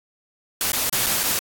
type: noise with dropouts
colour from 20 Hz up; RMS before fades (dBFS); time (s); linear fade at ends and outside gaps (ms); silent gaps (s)
white; -22; 0.61-1.39; 0; 0.718-0.732 / 0.895-0.927 / 1.062-1.066 / 1.233-1.237
effects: AAC 64 kbps